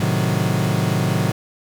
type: chord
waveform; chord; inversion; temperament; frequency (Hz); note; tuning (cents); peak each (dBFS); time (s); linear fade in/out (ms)
40% pulse; A diminished seventh; none; equal with one note detuned; 110 / 131.57 / 155.56 / 185; A2 / C3 / Eb3 / Gb3; 0 / +10 / 0 / 0; -22; 0-1.32; 5
effects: none